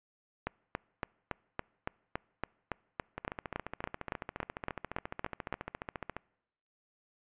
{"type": "two click trains", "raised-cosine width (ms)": 0.5, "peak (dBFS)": [-22, -18], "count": [44, 19], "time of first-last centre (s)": [[3.18, 6.166], [0.47, 5.526]], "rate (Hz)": [14.4, 3.56], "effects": ["noise-tail reverb RT60 0.9 s tail -26 dB re dry", "resampled to 8000 Hz"]}